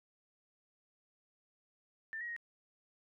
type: tone with pitch steps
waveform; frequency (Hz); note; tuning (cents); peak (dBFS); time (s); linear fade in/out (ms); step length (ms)
sine; 1784 / 1899 / 1874; A6 / A#6 / A#6; +23 / +32 / +9; -39; 2.13-2.364; 0; 78
effects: none